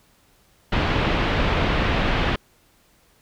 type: low-pass noise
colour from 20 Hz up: pink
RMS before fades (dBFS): -21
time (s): 0.72-2.36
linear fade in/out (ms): 5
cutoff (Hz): 3400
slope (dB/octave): 24
effects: pink hiss -59 dBFS RMS until 3.21 s